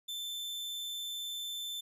40% pulse tone, 3538 Hz, A7, 9 cents sharp, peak -36 dBFS, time 0.08-1.81 s, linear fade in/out 10 ms, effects none

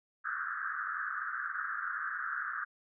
white band-pass noise, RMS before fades -37 dBFS, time 0.24-2.65 s, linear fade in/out 20 ms, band 1200 to 1700 Hz, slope 96 dB/octave, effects none

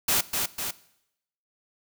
white noise with echo, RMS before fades -23 dBFS, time 0.08-0.21 s, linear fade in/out 5 ms, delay 250 ms, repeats 2, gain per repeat -4 dB, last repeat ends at 0.71 s, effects noise-tail reverb RT60 0.8 s tail -19 dB re dry

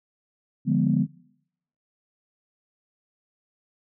sine chord, D diminished seventh, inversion none, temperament equal with one note detuned, 146.83 / 174.61 / 206.1 / 246.9 Hz, D3 / F3 / Ab3 / Cb4, 0 / 0 / -13 / 0 cents, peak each -24 dBFS, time 0.65-1.07 s, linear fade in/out 50 ms, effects noise-tail reverb RT60 0.8 s tail -24 dB re dry + tanh soft clip ceiling -8 dBFS

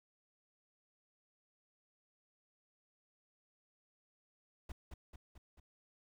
brown noise with echo, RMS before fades -44 dBFS, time 4.69-4.72 s, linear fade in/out 5 ms, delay 220 ms, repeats 4, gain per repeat -4 dB, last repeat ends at 5.6 s, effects none

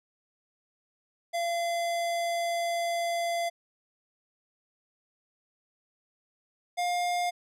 square tone pair in turn, 684 / 707.7 Hz, F5 / F5, -36 / +23 cents, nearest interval minor second, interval 59 cents, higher second, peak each -28 / -27 dBFS, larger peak second, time 1.33-3.5 / 6.77-7.31 s, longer first, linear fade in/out 20 ms, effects low-pass 11000 Hz 12 dB/octave

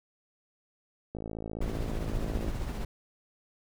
click train, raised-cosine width 2 ms, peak -24 dBFS, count 74, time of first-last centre 1.15-2.482 s, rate 54.8 Hz
brown noise with tremolo, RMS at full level -31 dBFS, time 1.61-2.85 s, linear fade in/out 5 ms, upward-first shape triangle, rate 15 Hz, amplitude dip 40%
effects none

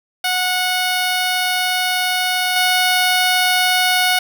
10% pulse tone with level steps, 733 Hz, F#5, 16 cents flat, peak -8 / -5 dBFS, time 0.24-4.19 s, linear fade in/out 5 ms, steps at 2.56 s, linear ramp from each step 2 ms, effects none

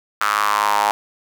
sawtooth tone with high-pass filter sweep, 104 Hz, G#2, 3 cents sharp, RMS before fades -18 dBFS, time 0.21-0.91 s, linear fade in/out 0 ms, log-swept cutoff 1300 to 850 Hz, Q 5.2, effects none

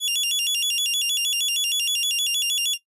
sawtooth tone with vibrato, 3086 Hz, G7, 28 cents flat, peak -18 dBFS, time 0-2.78 s, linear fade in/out 50 ms, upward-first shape square, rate 6.4 Hz, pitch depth 170 cents each way, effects noise-tail reverb RT60 0.1 s tail -17 dB re dry + resampled to 32000 Hz

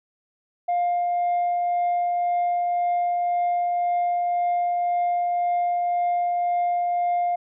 sine tone with tremolo, 704 Hz, F5, 14 cents sharp, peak -17 dBFS, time 0.68-7.36 s, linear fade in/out 10 ms, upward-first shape triangle, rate 1.9 Hz, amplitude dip 25%, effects tanh soft clip ceiling -18 dBFS

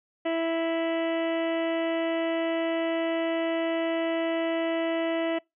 harmonic tone, 329.6 Hz, E4, in tune, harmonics 1 / 2 / 3 / 4 / 5 / 6 / 7 / 8 / 9 / 10, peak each -28 / -27 / -41 / -42 / -46 / -38 / -46 / -44 / -42 / -53 dBFS, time 0.25-5.39 s, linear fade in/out 10 ms, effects noise-tail reverb RT60 0.2 s tail -26 dB re dry

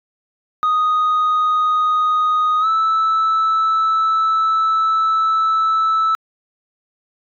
sine tone with pitch glide, 1244.5 to 1312.4 Hz, D#6 to E6, 0 to -8 cents, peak -11 dBFS, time 0.63-6.15 s, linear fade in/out 0 ms, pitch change +92 cents, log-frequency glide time 2.6-2.67 s, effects tanh soft clip ceiling -12 dBFS

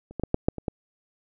clicks, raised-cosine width 2 ms, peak -30 / -17 / -12 / -7 / -6 / -21 / -13 dBFS, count 7, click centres 0.11 / 0.197 / 0.236 / 0.344 / 0.485 / 0.583 / 0.682 s, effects none

